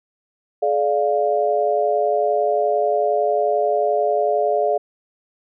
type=chord; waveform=sine; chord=D diminished; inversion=second; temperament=equal with one note detuned; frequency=424.8 / 587.3 / 698.5 Hz; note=Ab4 / D5 / F5; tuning=+39 / 0 / 0 cents; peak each=-21 / -20 / -20 dBFS; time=0.62-4.78 s; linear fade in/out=10 ms; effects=none